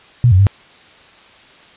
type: tone with pitch steps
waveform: sine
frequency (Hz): 121.6 / 92.3 / 98.9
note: B2 / F#2 / G2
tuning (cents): -26 / -4 / +16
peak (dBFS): -6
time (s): 0.24-0.468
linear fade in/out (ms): 0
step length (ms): 76
effects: white hiss -44 dBFS RMS until 1.76 s + resampled to 8000 Hz